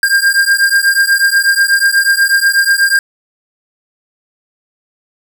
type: beating tone pair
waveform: square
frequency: 1599 / 1607.2 Hz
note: G6 / G6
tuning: +34 / +43 cents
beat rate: 8.2 Hz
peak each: -12 dBFS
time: 0.03-2.99 s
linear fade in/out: 2 ms
effects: none